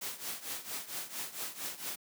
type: noise with tremolo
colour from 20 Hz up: white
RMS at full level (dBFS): -37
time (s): 0.01-1.96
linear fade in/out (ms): 10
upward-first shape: triangle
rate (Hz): 4.4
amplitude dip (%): 85
effects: high-pass 150 Hz 12 dB/octave